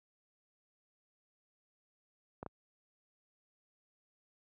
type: clicks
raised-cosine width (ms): 1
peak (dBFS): -28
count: 2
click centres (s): 2.429 / 2.463
effects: high-pass 60 Hz 12 dB/octave